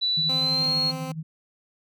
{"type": "tone with pitch glide", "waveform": "sine", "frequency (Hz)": [3960, 4294], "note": ["B7", "C8"], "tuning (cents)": [4, 44], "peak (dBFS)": -21, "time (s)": [0.01, 0.92], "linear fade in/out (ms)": 20, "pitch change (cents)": 140, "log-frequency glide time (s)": [0.31, 0.77]}
{"type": "tone with tremolo", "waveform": "sine", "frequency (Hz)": 158.9, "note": "D#3", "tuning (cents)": 37, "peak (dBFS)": -27, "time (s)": [0.17, 1.23], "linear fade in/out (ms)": 5, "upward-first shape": "triangle", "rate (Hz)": 12, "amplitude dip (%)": 80}
{"type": "tone", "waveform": "15% pulse", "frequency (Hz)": 260, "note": "C4", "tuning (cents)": -11, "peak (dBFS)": -26, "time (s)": [0.29, 1.12], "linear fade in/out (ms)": 5}
{"effects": []}